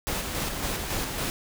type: noise with tremolo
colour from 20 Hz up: pink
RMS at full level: -29 dBFS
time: 0.07-1.3 s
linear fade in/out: 0 ms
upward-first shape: square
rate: 3.6 Hz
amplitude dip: 35%
effects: none